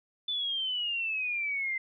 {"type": "exponential sweep", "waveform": "sine", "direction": "down", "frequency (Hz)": [3520, 2063], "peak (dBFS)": -29, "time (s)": [0.28, 1.78], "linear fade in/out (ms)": 5, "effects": []}